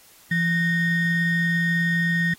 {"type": "ring-modulated tone", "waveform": "triangle", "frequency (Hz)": 840, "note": "G#5", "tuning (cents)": 19, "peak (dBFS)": -14, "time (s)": [0.31, 2.34], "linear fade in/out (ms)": 5, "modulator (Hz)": 1010, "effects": ["white hiss -52 dBFS RMS until 2.38 s", "AAC 48 kbps"]}